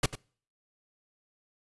pink noise with echo, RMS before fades -24 dBFS, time 0.03-0.06 s, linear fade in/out 5 ms, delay 95 ms, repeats 1, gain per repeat -14 dB, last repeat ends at 0.155 s, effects noise-tail reverb RT60 0.5 s tail -26 dB re dry + resampled to 24000 Hz

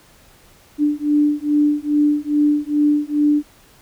sine beating tone pair, 294.2 / 296.6 Hz, D4 / D4, +3 / +17 cents, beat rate 2.4 Hz, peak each -17 dBFS, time 0.78-3.43 s, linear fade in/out 50 ms, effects pink hiss -50 dBFS RMS until 3.81 s

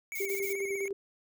square tone with vibrato, 2216 Hz, C#7, 1 cent flat, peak -37 dBFS, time 0.12-0.88 s, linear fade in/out 0 ms, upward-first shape sine, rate 16 Hz, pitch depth 62 cents each way
violet noise bursts, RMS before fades -39 dBFS, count 3, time 0.15-0.532 s, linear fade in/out 5 ms, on 110 ms, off 26 ms
sine tone with tremolo, 394 Hz, G4, 9 cents sharp, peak -30 dBFS, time 0.2-0.93 s, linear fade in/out 5 ms, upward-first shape square, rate 9.9 Hz, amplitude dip 45%
effects none

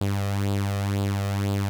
sawtooth tone with flanger, 99.6 Hz, G2, 28 cents sharp, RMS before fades -25 dBFS, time 0.01-1.69 s, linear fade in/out 0 ms, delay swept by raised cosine 0.24 to 1.64 ms, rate 2 Hz, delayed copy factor +0.6, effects none

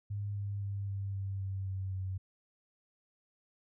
sine tone with pitch steps, 101.9 / 100.79 / 99.69 / 98.6 / 97.52 / 96.46 / 95.41 / 94.36 Hz, G#2 / G2 / G2 / G2 / G2 / G2 / G2 / F#2, -32 / +49 / +30 / +11 / -8 / -27 / -46 / +34 cents, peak -34 dBFS, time 0.1-2.18 s, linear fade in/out 10 ms, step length 260 ms, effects none

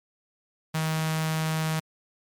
sawtooth tone with notch filter, 158.5 Hz, D#3, 32 cents sharp, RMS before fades -27 dBFS, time 0.74-1.8 s, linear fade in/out 10 ms, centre 360 Hz, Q 0.74, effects MP3 96 kbps

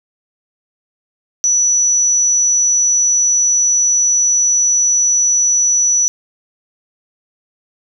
sine tone, 5920 Hz, F#8, in tune, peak -10 dBFS, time 1.44-6.08 s, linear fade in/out 0 ms, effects none

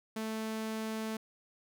sawtooth tone, 220 Hz, A3, in tune, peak -31 dBFS, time 0.16-1.17 s, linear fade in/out 5 ms, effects none

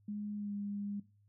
sine tone with pitch glide, 207.7 to 203.1 Hz, G#3 to G#3, 0 to -38 cents, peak -37 dBFS, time 0.08-1 s, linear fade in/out 5 ms, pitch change -38 cents, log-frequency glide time 0.35-0.53 s, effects noise-tail reverb RT60 0.3 s tail -17 dB re dry + added 102 Hz sine -65 dBFS peak until 1.28 s

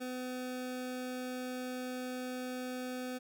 25% pulse tone, 252.8 Hz, B3, 41 cents sharp, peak -34 dBFS, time 0-3.19 s, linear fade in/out 20 ms, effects none

